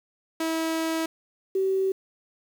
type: tone pair in turn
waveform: sawtooth / sine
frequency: 324 / 383.2 Hz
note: E4 / G4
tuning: -30 / -39 cents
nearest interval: minor third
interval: 291 cents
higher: second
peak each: -21 dBFS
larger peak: neither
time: 0.4-1.06 / 1.55-1.92 s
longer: first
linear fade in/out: 5 ms
effects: 8-bit